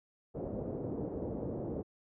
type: low-pass noise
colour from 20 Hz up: white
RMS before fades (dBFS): -38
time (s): 0.34-1.83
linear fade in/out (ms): 20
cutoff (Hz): 510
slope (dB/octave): 24
effects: high-pass 60 Hz 12 dB/octave